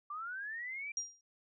sine linear sweep, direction up, 1153 to 2368 Hz, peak -39 dBFS, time 0.1-0.92 s, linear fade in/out 5 ms
sine tone with exponential decay, 5700 Hz, F8, 34 cents sharp, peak -31 dBFS, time 0.97-1.21 s, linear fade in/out 2 ms, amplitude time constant 52 ms
effects none

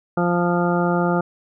harmonic tone, 174.61 Hz, F3, in tune, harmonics 1 / 2 / 3 / 4 / 5 / 7 / 8, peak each -20 / -23 / -25 / -26 / -27 / -28 / -29 dBFS, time 0.17-1.21 s, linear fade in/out 5 ms, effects none

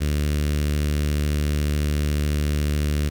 sawtooth tone with notch filter, 74 Hz, D2, 14 cents sharp, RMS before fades -22 dBFS, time 0-3.1 s, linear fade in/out 20 ms, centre 850 Hz, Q 0.64, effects 8-bit

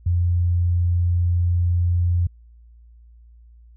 sine tone, 87.31 Hz, F2, in tune, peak -16 dBFS, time 0.06-2.27 s, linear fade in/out 5 ms, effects added 58 Hz sine -45 dBFS peak until 3.76 s

